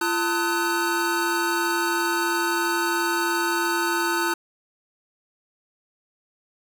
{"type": "tone cluster", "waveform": "square", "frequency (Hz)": [342.4, 896, 1269, 1501], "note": ["F4", "A5", "D#6", "F#6"], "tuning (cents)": [-34, 31, 34, 24], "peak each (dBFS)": [-27, -28, -30, -27], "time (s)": [0.01, 4.34], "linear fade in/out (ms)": 5, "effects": []}